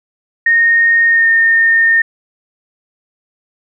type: tone with pitch glide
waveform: sine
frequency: 1849 to 1826.7 Hz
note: A#6 to A#6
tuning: -15 to -36 cents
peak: -7 dBFS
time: 0.46-2.02 s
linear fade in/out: 5 ms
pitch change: -21 cents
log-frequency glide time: 1.07-1.28 s
effects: none